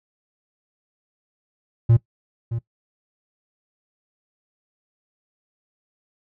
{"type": "tone with echo", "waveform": "triangle", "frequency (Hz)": 116.1, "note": "A#2", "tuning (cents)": -7, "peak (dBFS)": -9, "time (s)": [1.89, 1.97], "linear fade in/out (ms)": 10, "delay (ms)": 620, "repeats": 1, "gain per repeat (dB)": -12, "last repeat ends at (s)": 2.59, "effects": ["noise-tail reverb RT60 0.1 s tail -19 dB re dry"]}